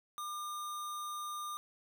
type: tone with sample-and-hold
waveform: sine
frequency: 1200 Hz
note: D6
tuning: 37 cents sharp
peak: -38 dBFS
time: 0.18-1.57 s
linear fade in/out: 0 ms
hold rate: 4900 Hz
effects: none